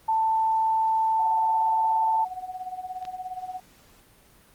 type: tone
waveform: sine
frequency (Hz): 887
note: A5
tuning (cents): +14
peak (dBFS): -20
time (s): 0.08-2.25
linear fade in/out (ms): 10
type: tone with tremolo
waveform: sine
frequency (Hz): 740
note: F#5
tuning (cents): 0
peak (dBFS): -29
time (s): 1.19-3.6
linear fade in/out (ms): 5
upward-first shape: sine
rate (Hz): 17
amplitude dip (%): 75
type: clicks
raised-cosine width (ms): 0.2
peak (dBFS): -34 / -24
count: 2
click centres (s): 3.026 / 3.052
effects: pink hiss -56 dBFS RMS until 4.54 s + Opus 32 kbps